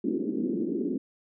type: band-pass noise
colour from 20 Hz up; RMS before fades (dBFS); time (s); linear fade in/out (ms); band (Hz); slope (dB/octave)
white; -29; 0.04-0.98; 10; 200 to 370; 48
effects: none